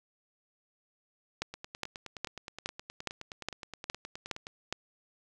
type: two click trains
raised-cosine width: 0.2 ms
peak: -15 / -24 dBFS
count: 9 / 29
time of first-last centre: 1.42-4.726 / 1.54-4.469 s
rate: 2.42 / 9.56 Hz
effects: none